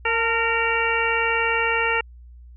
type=harmonic tone with a mistuned harmonic; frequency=460.9 Hz; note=A#4; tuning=20 cents flat; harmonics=1 / 2 / 3 / 4 / 5 / 6; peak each=-26 / -26 / -26 / -26 / -26 / -26 dBFS; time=0.05-2.01 s; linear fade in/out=5 ms; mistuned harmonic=2; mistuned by=-46 cents; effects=added 60 Hz sine -41 dBFS peak until 2.56 s